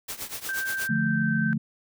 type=noise with tremolo; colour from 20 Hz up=white; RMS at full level=-32 dBFS; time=0.08-0.88 s; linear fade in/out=10 ms; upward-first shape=triangle; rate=8.4 Hz; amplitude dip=90%
type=tone with pitch glide; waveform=sine; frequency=1567 to 1551.7 Hz; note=G6 to G6; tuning=-1 to -18 cents; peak=-27 dBFS; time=0.49-1.53 s; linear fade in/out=0 ms; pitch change=-17 cents; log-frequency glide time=0.94-1.32 s
type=chord; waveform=sine; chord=D minor; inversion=none; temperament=equal; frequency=146.83 / 174.61 / 220 Hz; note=D3 / F3 / A3; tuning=0 / 0 / 0 cents; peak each=-28 / -29 / -25 dBFS; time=0.89-1.58 s; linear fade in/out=10 ms
effects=none